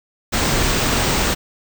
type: band-stop noise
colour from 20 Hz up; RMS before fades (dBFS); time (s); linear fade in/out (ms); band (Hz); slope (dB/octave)
pink; -18; 0.32-1.35; 20; 9100 to 14000; 96
effects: none